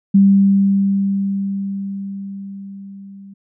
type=tone with level ramp; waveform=sine; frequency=196.9 Hz; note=G3; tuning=8 cents sharp; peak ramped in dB=-6 to -35 dBFS; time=0.14-3.34 s; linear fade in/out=10 ms; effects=none